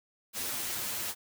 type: noise with comb filter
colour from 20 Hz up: white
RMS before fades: -35 dBFS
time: 0.33-1.15 s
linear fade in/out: 50 ms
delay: 8.6 ms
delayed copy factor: +0.7
effects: none